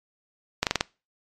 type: slowing click train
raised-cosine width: 0.2 ms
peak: -4 dBFS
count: 5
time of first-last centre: 0.63-0.809 s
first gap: 38 ms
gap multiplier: 1.11
effects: noise-tail reverb RT60 0.3 s tail -23 dB re dry + MP3 64 kbps